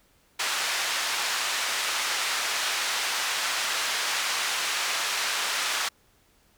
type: band-pass noise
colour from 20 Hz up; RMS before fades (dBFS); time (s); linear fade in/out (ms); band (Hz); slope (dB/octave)
pink; -28; 0.39-5.89; 10; 1200 to 7300; 12
effects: pink hiss -63 dBFS RMS until 6.57 s